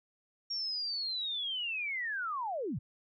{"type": "linear sweep", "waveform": "sine", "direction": "down", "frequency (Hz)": [5588, 87.31], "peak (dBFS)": -33, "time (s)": [0.5, 2.79], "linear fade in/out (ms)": 10, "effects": []}